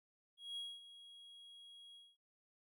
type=tone with ADSR envelope; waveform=triangle; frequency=3300 Hz; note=G#7; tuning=12 cents flat; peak=-40 dBFS; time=0.37-2.17 s; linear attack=200 ms; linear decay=230 ms; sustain=-14 dB; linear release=220 ms; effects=none